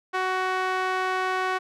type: tone with band-pass filter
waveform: sawtooth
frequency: 372.9 Hz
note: F#4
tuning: 14 cents sharp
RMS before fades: -26 dBFS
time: 0.13-1.59 s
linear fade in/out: 20 ms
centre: 1300 Hz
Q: 1.2
effects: none